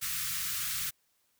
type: band-stop noise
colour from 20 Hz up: white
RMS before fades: -34 dBFS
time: 0.01-0.91 s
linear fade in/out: 20 ms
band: 180 to 1200 Hz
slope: 48 dB/octave
effects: white hiss -73 dBFS RMS until 1.39 s